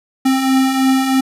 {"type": "beating tone pair", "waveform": "square", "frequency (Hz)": [261.6, 264.7], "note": ["C4", "C4"], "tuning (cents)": [0, 20], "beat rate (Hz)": 3.1, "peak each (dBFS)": [-21, -13], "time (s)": [0.25, 1.21], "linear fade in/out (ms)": 10, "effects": ["resampled to 32000 Hz"]}